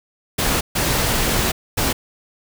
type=noise bursts at uneven times; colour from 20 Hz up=pink; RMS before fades=-19 dBFS; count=3; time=0.38-0.61 / 0.75-1.52 / 1.77-1.93 s; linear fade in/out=10 ms; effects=none